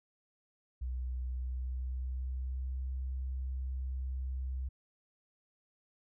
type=tone with pitch glide; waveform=sine; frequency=62.7 to 64.91 Hz; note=B1 to C2; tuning=+27 to -13 cents; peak=-34 dBFS; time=0.81-4.69 s; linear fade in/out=10 ms; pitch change=+60 cents; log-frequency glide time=1.23-2.89 s; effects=none